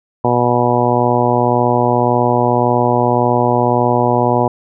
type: harmonic tone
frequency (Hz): 121.8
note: B2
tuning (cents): -24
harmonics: 1 / 2 / 3 / 4 / 5 / 6 / 7 / 8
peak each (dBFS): -19 / -19 / -19 / -19 / -19 / -19 / -19 / -19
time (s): 0.24-4.48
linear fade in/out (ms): 5
effects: none